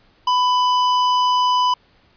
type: tone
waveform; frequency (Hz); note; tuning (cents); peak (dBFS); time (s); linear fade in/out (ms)
square; 997; B5; +16; -15; 0.27-1.74; 5
effects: pink hiss -56 dBFS RMS until 2.16 s + resampled to 11025 Hz